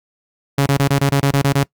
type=tone bursts; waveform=sawtooth; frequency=139.5 Hz; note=C#3; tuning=11 cents sharp; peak=-8 dBFS; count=10; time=0.58-1.635 s; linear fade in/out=5 ms; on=83 ms; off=25 ms; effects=noise-tail reverb RT60 0.1 s tail -23 dB re dry + Opus 48 kbps